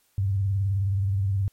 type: tone with vibrato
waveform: sine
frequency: 98 Hz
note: G2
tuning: in tune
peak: -21 dBFS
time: 0.18-1.48 s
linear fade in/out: 0 ms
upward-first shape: sine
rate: 19 Hz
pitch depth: 83 cents each way
effects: white hiss -66 dBFS RMS until 1.52 s + MP3 64 kbps